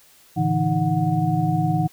sine tone cluster, 111.1 / 143.7 / 163.1 / 312.4 / 734 Hz, A2 / D3 / E3 / D#4 / F#5, +17 / -37 / -18 / +7 / -14 cents, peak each -27 / -24 / -21 / -27 / -25 dBFS, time 0.36-1.88 s, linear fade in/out 20 ms, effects white hiss -53 dBFS RMS until 1.92 s

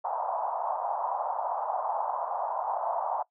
white band-pass noise, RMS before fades -31 dBFS, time 0.04-3.23 s, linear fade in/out 10 ms, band 650 to 990 Hz, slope 48 dB/octave, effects noise-tail reverb RT60 0.1 s tail -21 dB re dry

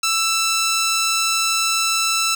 10% pulse tone, 1327 Hz, E6, 11 cents sharp, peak -9 dBFS, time 0.03-2.35 s, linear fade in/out 5 ms, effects none

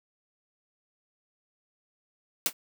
white noise with exponential decay, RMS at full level -20 dBFS, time 2.46-2.53 s, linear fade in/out 1 ms, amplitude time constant 15 ms, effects high-pass 200 Hz 12 dB/octave

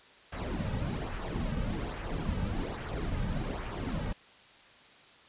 brown noise with flanger, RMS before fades -34 dBFS, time 0.32-4.13 s, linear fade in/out 5 ms, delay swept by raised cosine 0.22 to 2.92 ms, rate 1.2 Hz, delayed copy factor -0.6, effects white hiss -56 dBFS RMS until 5.28 s + resampled to 8000 Hz

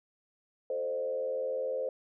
sine tone with frequency modulation, 523.3 Hz, C5, in tune, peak -30 dBFS, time 0.7-1.89 s, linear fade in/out 2 ms, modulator 80.1 Hz, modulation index 0.83, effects none

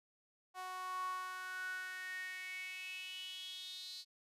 sawtooth tone with high-pass filter sweep, 370 Hz, F#4, in tune, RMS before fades -45 dBFS, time 0.54-4.05 s, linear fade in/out 50 ms, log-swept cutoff 880 to 4300 Hz, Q 8.2, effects resampled to 32000 Hz

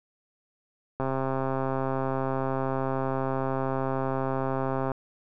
click train, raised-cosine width 1 ms, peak -15 dBFS, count 522, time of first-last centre 1-4.917 s, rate 133 Hz, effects none

